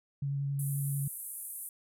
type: tone with vibrato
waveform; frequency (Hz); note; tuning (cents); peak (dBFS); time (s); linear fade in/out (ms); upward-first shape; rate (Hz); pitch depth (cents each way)
sine; 140; C#3; +18; -30; 0.22-1.08; 5; triangle; 11; 15
type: band-pass noise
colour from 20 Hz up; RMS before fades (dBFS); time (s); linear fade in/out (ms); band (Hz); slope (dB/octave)
pink; -42; 0.59-1.69; 2; 9400 to 13000; 48
effects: none